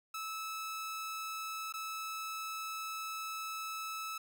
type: tone with dropouts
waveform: sawtooth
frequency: 1305 Hz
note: E6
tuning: 18 cents flat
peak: -35 dBFS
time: 0.14-4.18 s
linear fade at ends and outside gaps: 5 ms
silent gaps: 1.725-1.738 s
effects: none